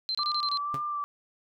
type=tone bursts; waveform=sine; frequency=4113 Hz; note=C8; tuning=30 cents flat; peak=-27 dBFS; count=6; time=0.09-0.573 s; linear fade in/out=0 ms; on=58 ms; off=27 ms
type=tone with vibrato; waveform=sine; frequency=1174.7 Hz; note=D6; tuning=in tune; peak=-29 dBFS; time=0.19-1.04 s; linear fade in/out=0 ms; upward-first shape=sine; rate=2 Hz; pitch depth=30 cents each way
type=tone with exponential decay; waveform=sawtooth; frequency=138.59 Hz; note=C#3; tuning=in tune; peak=-28 dBFS; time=0.74-0.84 s; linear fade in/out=2 ms; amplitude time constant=20 ms
effects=none